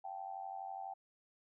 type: tone with amplitude modulation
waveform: sine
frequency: 776 Hz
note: G5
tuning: 18 cents flat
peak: -38 dBFS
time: 0.04-0.94 s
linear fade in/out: 10 ms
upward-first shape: sine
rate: 92.1 Hz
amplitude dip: 85%
effects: none